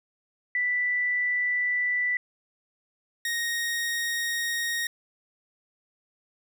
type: tone pair in turn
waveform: sine / sawtooth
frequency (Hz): 1976 / 1867.7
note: B6 / A#6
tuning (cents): 0 / +3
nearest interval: minor second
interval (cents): 97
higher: first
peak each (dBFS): -23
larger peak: neither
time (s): 0.55-2.17 / 3.25-4.87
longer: neither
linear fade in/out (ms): 2
effects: none